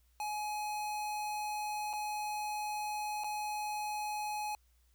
square tone with dropouts, 842 Hz, G#5, 24 cents sharp, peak -36 dBFS, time 0.2-4.55 s, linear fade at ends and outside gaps 1 ms, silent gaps 1.931-1.935 / 3.237-3.243 s, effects added 60 Hz sine -66 dBFS peak until 4.94 s + white hiss -75 dBFS RMS until 4.94 s

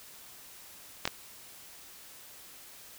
clicks, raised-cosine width 0.2 ms, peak -11 dBFS, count 2, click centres 1.054 / 1.076 s, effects white hiss -51 dBFS RMS until 2.98 s

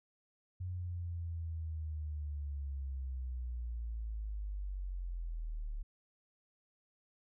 sine linear sweep, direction down, 91.3 to 35.97 Hz, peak -37 dBFS, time 0.6-5.83 s, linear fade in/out 10 ms, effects none

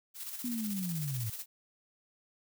blue noise with tremolo, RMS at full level -40 dBFS, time 0.14-1.46 s, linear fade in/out 50 ms, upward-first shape square, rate 16 Hz, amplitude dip 45%
sine linear sweep, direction down, 249 to 105.1 Hz, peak -33 dBFS, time 0.44-1.3 s, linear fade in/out 5 ms
effects none

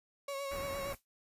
35% pulse tone with vibrato, 554.4 Hz, C#5, in tune, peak -35 dBFS, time 0.28-0.93 s, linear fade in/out 5 ms, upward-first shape sine, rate 8.7 Hz, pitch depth 29 cents each way
pink band-stop noise, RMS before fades -45 dBFS, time 0.51-0.95 s, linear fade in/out 5 ms, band 2500 to 11000 Hz, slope 48 dB/octave
blue noise with exponential decay, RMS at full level -47 dBFS, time 0.93-1.05 s, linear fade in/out 0 ms, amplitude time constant 24 ms
effects noise-tail reverb RT60 0.1 s tail -17 dB re dry + resampled to 32000 Hz

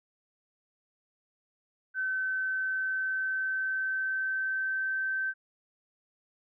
sine tone with pitch glide, 1529 to 1548.6 Hz, G6 to G6, -44 to -22 cents, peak -28 dBFS, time 1.94-5.34 s, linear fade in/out 50 ms, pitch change +22 cents, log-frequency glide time 2.16-4.96 s, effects none

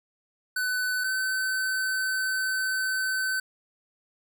square tone pair in turn, 1502 / 1526.5 Hz, F#6 / G6, +26 / -46 cents, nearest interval unison, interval 28 cents, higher second, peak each -26 dBFS, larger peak neither, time 0.56-1.04 / 1.04-3.4 s, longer second, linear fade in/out 5 ms, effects none

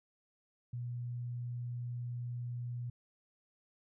sine tone, 121.3 Hz, B2, 31 cents flat, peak -37 dBFS, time 0.73-2.9 s, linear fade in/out 5 ms, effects none

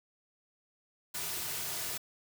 white noise with comb filter, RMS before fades -37 dBFS, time 1.14-1.98 s, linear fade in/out 10 ms, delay 3.7 ms, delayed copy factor -0.55, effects none

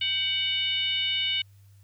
sine tone with frequency modulation, 2960 Hz, F#7, in tune, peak -24 dBFS, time 0.01-1.42 s, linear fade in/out 5 ms, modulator 702 Hz, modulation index 0.93, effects added 99 Hz sine -51 dBFS peak until 1.83 s + white hiss -67 dBFS RMS until 1.83 s

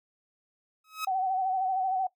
sawtooth tone with exponential growth, 1277 Hz, D#6, 45 cents sharp, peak -24 dBFS, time 0.84-1.05 s, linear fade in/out 5 ms, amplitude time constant 45 ms
sine tone with vibrato, 756 Hz, F#5, 37 cents sharp, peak -25 dBFS, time 1.07-2.07 s, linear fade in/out 5 ms, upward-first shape sine, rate 13 Hz, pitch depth 47 cents each way
effects noise-tail reverb RT60 0.1 s tail -18 dB re dry

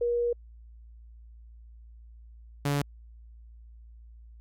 sine / sawtooth tone pair in turn, 477.1 / 143.04 Hz, A#4 / D3, +40 / -45 cents, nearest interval octave + major sixth, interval 2085 cents, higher first, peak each -24 / -21 dBFS, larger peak second, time 0.01-0.33 / 2.65-2.82 s, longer first, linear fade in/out 5 ms, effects added 57 Hz sine -47 dBFS peak until 4.4 s + AAC 64 kbps

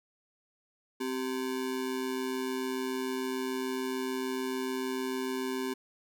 square ring-modulated tone, 323.9 Hz, E4, 30 cents flat, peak -29 dBFS, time 1-5.74 s, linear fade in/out 10 ms, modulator 63.4 Hz, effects none

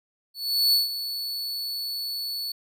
45% pulse tone with ADSR envelope, 4435 Hz, C#8, in tune, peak -16 dBFS, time 0.34-2.52 s, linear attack 390 ms, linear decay 150 ms, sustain -12 dB, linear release 4 ms, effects none

